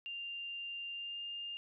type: tone with pitch glide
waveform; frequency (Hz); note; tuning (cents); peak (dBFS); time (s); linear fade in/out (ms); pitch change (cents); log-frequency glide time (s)
sine; 2791 to 2810; F7 to F7; -2 to +10; -40; 0.06-1.57; 0; +12; 0.92-1.2
effects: none